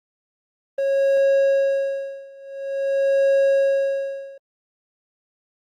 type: tone with tremolo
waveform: triangle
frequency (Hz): 548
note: C#5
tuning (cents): -20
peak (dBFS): -12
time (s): 0.78-4.38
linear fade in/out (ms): 5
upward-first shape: sine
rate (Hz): 0.48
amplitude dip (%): 95
effects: Opus 24 kbps

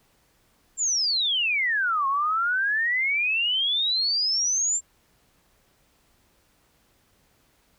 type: exponential two-way sweep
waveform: sine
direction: down then up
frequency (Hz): 7459 to 1070 to 7459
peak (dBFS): -21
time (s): 0.77-4.81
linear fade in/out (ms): 50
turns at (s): 2.07
effects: pink hiss -64 dBFS RMS until 7.78 s

